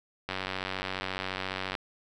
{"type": "click train", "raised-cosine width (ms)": 0.3, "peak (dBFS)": -16, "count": 139, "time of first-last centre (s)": [0.29, 1.752], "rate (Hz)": 94.4, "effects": []}